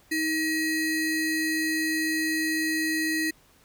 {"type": "ring-modulated tone", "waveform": "square", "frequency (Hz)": 1111, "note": "C#6", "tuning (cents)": 4, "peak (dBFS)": -22, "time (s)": [0.11, 3.31], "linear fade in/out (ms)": 10, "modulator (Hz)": 795, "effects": ["pink hiss -59 dBFS RMS until 3.64 s"]}